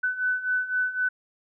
sine beating tone pair, 1500 / 1503.9 Hz, F#6 / F#6, +23 / +28 cents, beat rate 3.9 Hz, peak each -29 / -25 dBFS, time 0.03-1.09 s, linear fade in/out 10 ms, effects none

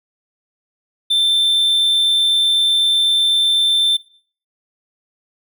triangle tone, 3556 Hz, A7, 18 cents sharp, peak -11 dBFS, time 1.1-3.97 s, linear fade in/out 10 ms, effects noise-tail reverb RT60 0.5 s tail -19 dB re dry

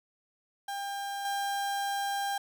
35% pulse tone with level steps, 799 Hz, G5, 33 cents sharp, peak -32 / -28 dBFS, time 0.68-2.38 s, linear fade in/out 5 ms, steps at 1.25 s, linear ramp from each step 2 ms, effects none

